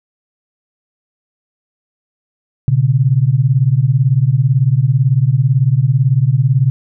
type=beating tone pair; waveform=sine; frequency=122.1 / 140.1 Hz; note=B2 / C#3; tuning=-19 / +19 cents; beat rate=18 Hz; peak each=-12 dBFS; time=2.68-6.7 s; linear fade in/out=0 ms; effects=none